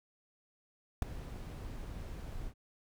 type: noise with ADSR envelope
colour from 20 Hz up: brown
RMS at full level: -25 dBFS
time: 1.02-2.54 s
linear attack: 3 ms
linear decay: 7 ms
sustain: -18 dB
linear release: 79 ms
effects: none